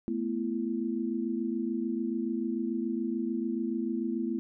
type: chord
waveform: sine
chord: A suspended second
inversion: none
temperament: equal with one note detuned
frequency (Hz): 220 / 246.9 / 335.2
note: A3 / B3 / E4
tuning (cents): 0 / 0 / +29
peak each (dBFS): -33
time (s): 0.08-4.39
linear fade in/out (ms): 0
effects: none